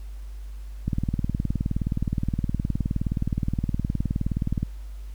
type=click train; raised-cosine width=5 ms; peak=-12 dBFS; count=73; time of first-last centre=0.88-4.63 s; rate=19.2 Hz; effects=added 50 Hz sine -34 dBFS peak until 5.14 s + pink hiss -57 dBFS RMS until 5.14 s